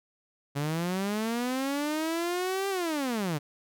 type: linear two-way sweep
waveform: sawtooth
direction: up then down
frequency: 138.59 to 397.2 to 138.59 Hz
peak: -24 dBFS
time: 0.55-3.39 s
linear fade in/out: 20 ms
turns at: 2.69 s
effects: none